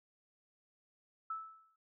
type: tone with exponential decay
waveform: sine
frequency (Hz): 1311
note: E6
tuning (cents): -10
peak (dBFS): -35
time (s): 1.3-1.76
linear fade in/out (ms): 5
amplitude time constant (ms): 100
effects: none